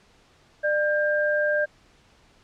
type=tone pair together; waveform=sine; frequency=597.8 / 1596 Hz; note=D5 / G6; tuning=+31 / +31 cents; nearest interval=octave + perfect fourth; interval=1700 cents; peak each=-22 / -24 dBFS; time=0.63-1.66 s; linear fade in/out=20 ms; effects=pink hiss -58 dBFS RMS until 2.43 s + low-pass 6000 Hz 12 dB/octave